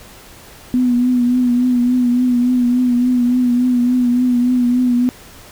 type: tone with vibrato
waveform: sine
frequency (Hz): 246.9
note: B3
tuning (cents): 0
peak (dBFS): -11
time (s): 0.74-5.09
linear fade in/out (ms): 0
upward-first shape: triangle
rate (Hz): 3.5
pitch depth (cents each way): 46
effects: pink hiss -40 dBFS RMS until 5.51 s